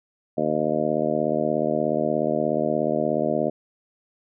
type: harmonic tone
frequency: 76.8 Hz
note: D#2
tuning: 22 cents flat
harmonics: 2 / 3 / 4 / 5 / 6 / 7 / 8 / 9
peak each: -33 / -28 / -29 / -29 / -31 / -29 / -25 / -31 dBFS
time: 0.37-3.5 s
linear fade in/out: 10 ms
effects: none